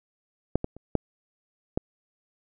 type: clicks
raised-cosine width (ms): 2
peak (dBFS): -8 / -15 / -30 / -8 / -11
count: 5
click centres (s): 0.556 / 0.644 / 0.766 / 0.953 / 1.775
effects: none